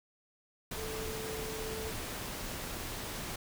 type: tone in noise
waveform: sine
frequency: 440 Hz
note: A4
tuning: in tune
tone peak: -40 dBFS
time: 0.77-1.91 s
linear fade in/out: 5 ms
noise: pink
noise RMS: -40 dBFS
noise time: 0.71-3.36 s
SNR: -3 dB
effects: none